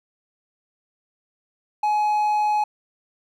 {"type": "tone", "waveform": "triangle", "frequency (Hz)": 843, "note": "G#5", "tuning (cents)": 26, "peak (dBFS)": -16, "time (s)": [1.83, 2.64], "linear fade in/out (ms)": 5, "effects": []}